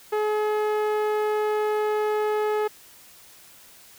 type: tone with low-pass filter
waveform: sawtooth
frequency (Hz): 424.6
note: G#4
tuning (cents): +38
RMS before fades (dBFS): -24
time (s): 0.12-2.68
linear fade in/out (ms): 10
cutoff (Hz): 1700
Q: 0.58
effects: white hiss -50 dBFS RMS until 3.98 s